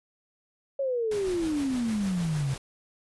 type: exponential sweep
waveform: sine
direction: down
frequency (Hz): 560 to 130.81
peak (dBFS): -25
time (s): 0.79-2.54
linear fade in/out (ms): 5
type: noise with tremolo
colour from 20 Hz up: pink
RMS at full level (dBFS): -39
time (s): 1.11-2.58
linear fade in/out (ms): 5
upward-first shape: sine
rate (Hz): 6.5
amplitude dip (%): 35
effects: resampled to 24000 Hz